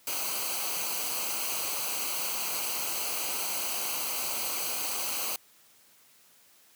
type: noise with comb filter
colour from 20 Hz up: white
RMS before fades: -32 dBFS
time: 0.07-5.36 s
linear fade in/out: 2 ms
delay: 0.56 ms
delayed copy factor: -0.7
effects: white hiss -60 dBFS RMS until 6.75 s + high-pass 100 Hz 12 dB/octave